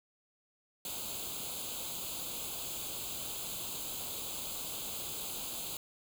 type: noise with comb filter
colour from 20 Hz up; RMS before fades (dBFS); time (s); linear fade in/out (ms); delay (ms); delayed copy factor
white; -40; 0.85-5.77; 2; 0.27; +0.85
effects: none